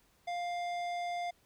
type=tone with tanh clipping; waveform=sine; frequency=701 Hz; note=F5; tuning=6 cents sharp; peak=-36 dBFS; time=0.27-1.31 s; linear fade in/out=10 ms; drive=15 dB; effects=pink hiss -69 dBFS RMS until 1.45 s